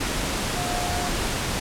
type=tone in noise; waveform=sine; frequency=713 Hz; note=F5; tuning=36 cents sharp; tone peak=-29 dBFS; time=0.56-1.09 s; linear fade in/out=10 ms; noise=pink; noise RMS=-26 dBFS; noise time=0-1.6 s; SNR=-6 dB; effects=low-pass 10000 Hz 12 dB/octave